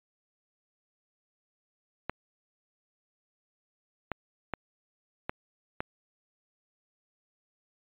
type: clicks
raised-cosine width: 0.5 ms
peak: -16 dBFS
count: 5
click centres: 2.096 / 4.117 / 4.537 / 5.295 / 5.805 s
effects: resampled to 8000 Hz